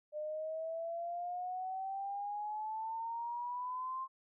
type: exponential sweep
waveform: sine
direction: up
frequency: 600 to 1060 Hz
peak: -37 dBFS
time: 0.12-4.08 s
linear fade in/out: 50 ms
effects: none